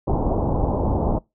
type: low-pass noise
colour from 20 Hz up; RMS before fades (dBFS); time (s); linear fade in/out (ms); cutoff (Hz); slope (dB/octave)
pink; -21; 0.07-1.19; 10; 940; 48
effects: noise-tail reverb RT60 0.2 s tail -23 dB re dry